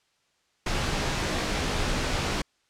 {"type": "noise with comb filter", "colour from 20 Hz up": "pink", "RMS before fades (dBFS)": -27, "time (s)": [0.66, 2.42], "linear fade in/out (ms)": 5, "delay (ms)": 18, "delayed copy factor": -0.6, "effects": ["white hiss -69 dBFS RMS until 2.69 s", "low-pass 6000 Hz 12 dB/octave"]}